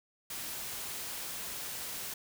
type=noise; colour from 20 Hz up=white; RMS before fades=-40 dBFS; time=0.3-2.14 s; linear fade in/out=5 ms; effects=none